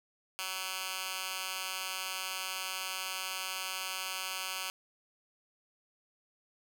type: tone with high-pass filter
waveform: 10% pulse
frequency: 188 Hz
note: F#3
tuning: 28 cents sharp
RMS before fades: -38 dBFS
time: 0.39-4.7 s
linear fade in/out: 0 ms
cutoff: 1900 Hz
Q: 0.82
effects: none